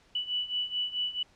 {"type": "beating tone pair", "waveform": "sine", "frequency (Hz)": [2960, 2964.6], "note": ["F#7", "F#7"], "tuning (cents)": [0, 3], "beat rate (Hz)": 4.6, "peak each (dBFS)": [-34, -31], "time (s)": [0.15, 1.23], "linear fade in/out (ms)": 5, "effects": ["pink hiss -62 dBFS RMS until 1.35 s", "low-pass 6000 Hz 12 dB/octave"]}